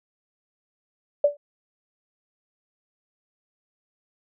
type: tone with exponential decay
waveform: sine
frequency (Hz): 580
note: D5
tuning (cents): -22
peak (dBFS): -11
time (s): 1.24-1.37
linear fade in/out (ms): 5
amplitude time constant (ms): 28
effects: none